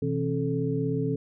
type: tone cluster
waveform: sine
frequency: 126.2 / 162.9 / 270.3 / 435.4 Hz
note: B2 / E3 / C#4 / A4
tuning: +38 / -20 / -44 / -18 cents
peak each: -30 dBFS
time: 0.02-1.16 s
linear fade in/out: 5 ms
effects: none